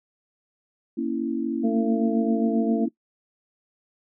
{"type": "chord", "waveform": "sine", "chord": "A# diminished", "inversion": "none", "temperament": "equal", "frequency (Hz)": [233.1, 277.2, 329.6], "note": ["A#3", "C#4", "E4"], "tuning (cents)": [0, 0, 0], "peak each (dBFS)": -28, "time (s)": [0.97, 2.89], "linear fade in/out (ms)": 10}
{"type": "harmonic tone", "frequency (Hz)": 225.6, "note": "A3", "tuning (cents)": 44, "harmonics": [1, 2, 3], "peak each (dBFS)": [-22, -28, -32], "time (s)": [1.63, 2.86], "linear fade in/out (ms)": 20}
{"effects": ["noise-tail reverb RT60 0.1 s tail -20 dB re dry"]}